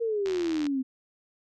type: exponential sweep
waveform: sine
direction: down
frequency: 471.5 to 256 Hz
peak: -25 dBFS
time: 0-0.83 s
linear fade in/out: 20 ms
type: click train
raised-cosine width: 0.2 ms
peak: -21 dBFS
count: 34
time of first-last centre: 0.26-0.667 s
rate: 81 Hz
effects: none